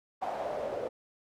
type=noise with band-pass filter sweep; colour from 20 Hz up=pink; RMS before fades=-35 dBFS; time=0.21-0.89 s; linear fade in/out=20 ms; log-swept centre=760 to 500 Hz; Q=5.4; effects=none